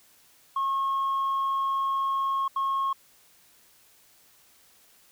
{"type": "tone bursts at uneven times", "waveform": "sine", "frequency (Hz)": 1086, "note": "C#6", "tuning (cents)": -36, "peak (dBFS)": -22, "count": 2, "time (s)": [[0.56, 2.48], [2.56, 2.93]], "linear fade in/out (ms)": 5, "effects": ["tanh soft clip ceiling -22 dBFS", "white hiss -59 dBFS RMS until 5.11 s"]}